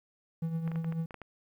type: tone with tremolo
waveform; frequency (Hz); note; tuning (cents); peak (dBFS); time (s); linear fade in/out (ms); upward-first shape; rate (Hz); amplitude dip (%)
triangle; 163.8; E3; -11; -26; 0.42-1.06; 5; triangle; 9.1; 60
type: clicks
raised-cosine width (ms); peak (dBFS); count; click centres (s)
0.5; -29; 8; 0.677 / 0.717 / 0.758 / 0.845 / 0.924 / 1.108 / 1.143 / 1.217
effects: 11-bit